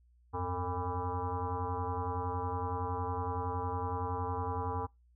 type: tone with frequency modulation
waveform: sine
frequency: 452.9 Hz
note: A#4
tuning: 50 cents flat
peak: -32 dBFS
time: 0.33-4.87 s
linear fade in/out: 20 ms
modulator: 179 Hz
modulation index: 3.7
effects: noise-tail reverb RT60 0.2 s tail -24 dB re dry + added 60 Hz sine -62 dBFS peak until 5.15 s